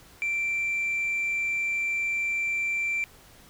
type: tone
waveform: sine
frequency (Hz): 2349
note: D7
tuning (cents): 0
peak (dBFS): -23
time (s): 0.22-3.04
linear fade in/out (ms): 0
effects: tanh soft clip ceiling -23 dBFS + pink hiss -53 dBFS RMS until 3.49 s